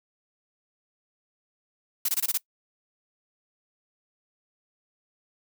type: noise bursts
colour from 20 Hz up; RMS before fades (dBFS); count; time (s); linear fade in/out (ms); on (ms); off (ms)
blue; -25; 6; 2.05-2.376; 5; 36; 22
effects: noise-tail reverb RT60 0.1 s tail -22 dB re dry